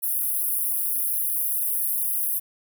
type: high-pass noise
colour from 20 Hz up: pink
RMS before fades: -25 dBFS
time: 0.02-2.4 s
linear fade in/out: 20 ms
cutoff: 10000 Hz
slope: 96 dB/octave
effects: none